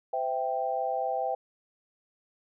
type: chord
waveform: sine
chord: C major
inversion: none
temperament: equal with one note detuned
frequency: 512.5 / 659.3 / 784 Hz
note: C5 / E5 / G5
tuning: -36 / 0 / 0 cents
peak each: -33 / -32 / -30 dBFS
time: 0.13-1.35 s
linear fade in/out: 5 ms
effects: none